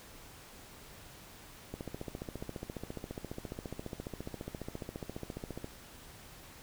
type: click train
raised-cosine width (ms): 2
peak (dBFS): -26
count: 58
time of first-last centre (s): 1.74-5.644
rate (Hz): 14.6
effects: pink hiss -53 dBFS RMS until 6.62 s